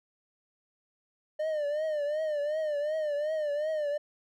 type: tone with vibrato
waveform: triangle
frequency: 604 Hz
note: D5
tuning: 48 cents sharp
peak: -26 dBFS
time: 1.39-3.98 s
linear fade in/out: 10 ms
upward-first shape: triangle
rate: 2.7 Hz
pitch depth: 100 cents each way
effects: none